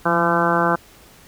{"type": "harmonic tone with a mistuned harmonic", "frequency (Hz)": 170, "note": "F3", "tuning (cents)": -46, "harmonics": [1, 2, 3, 4, 5, 6, 7, 8, 9], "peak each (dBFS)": [-24, -24, -24, -24, -24, -24, -24, -24, -24], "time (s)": [0.05, 0.76], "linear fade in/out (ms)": 10, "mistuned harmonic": 1, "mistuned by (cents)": 43, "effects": ["pink hiss -48 dBFS RMS until 1.27 s"]}